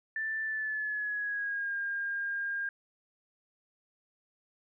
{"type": "tone with pitch glide", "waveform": "sine", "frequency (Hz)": [1767, 1611], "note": ["A6", "G6"], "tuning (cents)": [7, 47], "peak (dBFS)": -31, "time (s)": [0.16, 2.69], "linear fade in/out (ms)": 2, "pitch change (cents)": -160, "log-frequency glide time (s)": [0.43, 1.75], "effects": []}